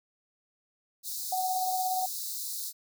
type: high-pass noise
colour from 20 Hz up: white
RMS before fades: -36 dBFS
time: 1.03-2.73 s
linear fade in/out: 50 ms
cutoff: 3800 Hz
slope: 96 dB/octave
type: tone with tremolo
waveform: sine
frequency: 744 Hz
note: F#5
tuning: 9 cents sharp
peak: -26 dBFS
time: 1.32-2.06 s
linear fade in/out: 5 ms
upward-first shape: sine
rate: 17 Hz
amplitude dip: 35%
effects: none